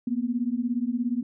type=beating tone pair; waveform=sine; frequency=233.1 / 250.1 Hz; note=A#3 / B3; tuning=0 / +22 cents; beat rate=17 Hz; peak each=-27 dBFS; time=0.07-1.23 s; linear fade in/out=5 ms; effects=none